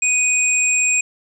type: tone pair together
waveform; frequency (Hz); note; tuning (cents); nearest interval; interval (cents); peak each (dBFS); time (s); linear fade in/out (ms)
sine; 2489 / 7467; D#7 / A#8; 0 / +2; octave + perfect fifth; 1902; -17; 0.02-1.01; 5
effects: none